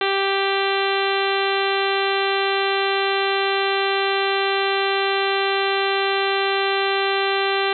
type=harmonic tone with a mistuned harmonic; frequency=392 Hz; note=G4; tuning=in tune; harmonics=1 / 2 / 3 / 4 / 5 / 6 / 7 / 8 / 9 / 10; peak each=-22 / -25 / -27 / -28 / -29 / -30 / -30 / -31 / -32 / -32 dBFS; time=0.01-7.73 s; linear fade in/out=2 ms; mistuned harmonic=10; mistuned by=+41 cents; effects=none